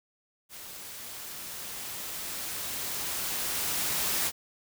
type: noise with level ramp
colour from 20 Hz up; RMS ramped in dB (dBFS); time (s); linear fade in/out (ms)
white; -44 to -28; 0.49-4.32; 50
effects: none